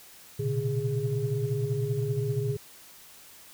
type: tone cluster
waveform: sine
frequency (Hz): 116.6 / 127.1 / 142.2 / 411.9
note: A#2 / C3 / C#3 / G#4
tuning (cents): +1 / -50 / +45 / -14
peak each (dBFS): -31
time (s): 0.39-2.57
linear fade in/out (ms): 10
effects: tanh soft clip ceiling -15 dBFS + white hiss -51 dBFS RMS until 3.53 s